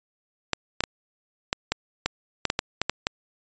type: clicks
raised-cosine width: 0.2 ms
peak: -5 dBFS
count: 12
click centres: 0.533 / 0.806 / 0.838 / 1.529 / 1.72 / 2.06 / 2.453 / 2.501 / 2.591 / 2.816 / 2.896 / 3.069 s
effects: resampled to 16000 Hz